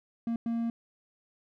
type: tone bursts at uneven times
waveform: triangle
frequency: 231.5 Hz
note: A#3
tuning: 12 cents flat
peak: -26 dBFS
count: 2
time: 0.27-0.36 / 0.46-0.7 s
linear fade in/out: 2 ms
effects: none